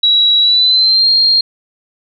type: tone with pitch glide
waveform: sine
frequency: 3888 to 4215 Hz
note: B7 to C8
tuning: -28 to +12 cents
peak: -7 dBFS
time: 0.03-1.41 s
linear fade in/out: 5 ms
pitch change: +140 cents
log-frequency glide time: 0.4-1.08 s
effects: none